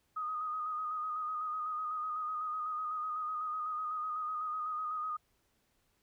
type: tone with vibrato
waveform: sine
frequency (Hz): 1244.5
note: D#6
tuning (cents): 0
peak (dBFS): -34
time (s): 0.16-5.17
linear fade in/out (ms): 10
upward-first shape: square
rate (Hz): 8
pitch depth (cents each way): 28
effects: pink hiss -75 dBFS RMS until 6.02 s